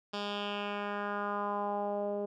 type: tone with low-pass filter sweep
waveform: 10% pulse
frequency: 204.4 Hz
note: G#3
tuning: 27 cents flat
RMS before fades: -35 dBFS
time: 0.13-2.26 s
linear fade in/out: 10 ms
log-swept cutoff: 4300 to 500 Hz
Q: 2.8
effects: none